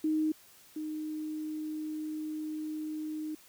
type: tone pair in turn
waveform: sine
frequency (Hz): 311.1 / 308.6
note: D#4 / D#4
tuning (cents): 0 / -14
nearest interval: unison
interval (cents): 14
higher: first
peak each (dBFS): -26 / -34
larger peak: first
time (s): 0.04-0.32 / 0.76-3.35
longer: second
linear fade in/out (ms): 5
effects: white hiss -58 dBFS RMS until 3.48 s